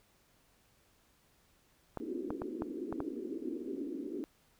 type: clicks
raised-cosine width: 1 ms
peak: -23 dBFS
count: 6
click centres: 1.973 / 2.305 / 2.419 / 2.621 / 2.926 / 3.004 s
type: band-pass noise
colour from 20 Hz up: white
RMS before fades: -40 dBFS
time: 2-4.24 s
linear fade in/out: 0 ms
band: 250 to 380 Hz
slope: 48 dB/octave
effects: pink hiss -69 dBFS RMS until 4.59 s